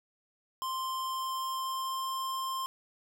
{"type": "tone with pitch glide", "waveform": "square", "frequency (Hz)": [1046.5, 1053.8], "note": ["C6", "C6"], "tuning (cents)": [0, 12], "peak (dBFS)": -33, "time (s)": [0.62, 2.66], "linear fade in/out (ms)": 0, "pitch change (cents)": 12, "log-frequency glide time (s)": [0.92, 2.08], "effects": []}